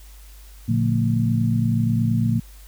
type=tone cluster; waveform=sine; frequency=115.7 / 144.2 / 177 / 227.1 Hz; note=A#2 / D3 / F3 / A#3; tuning=-13 / -31 / +23 / -45 cents; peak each=-20 / -26 / -26 / -22 dBFS; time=0.68-2.4 s; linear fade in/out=10 ms; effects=added 50 Hz sine -41 dBFS peak until 2.67 s + white hiss -51 dBFS RMS until 2.67 s